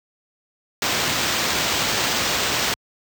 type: noise with sample-and-hold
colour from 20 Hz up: violet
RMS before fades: -22 dBFS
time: 0.82-2.74 s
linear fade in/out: 2 ms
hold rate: 11025 Hz
effects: high-pass 60 Hz 12 dB/octave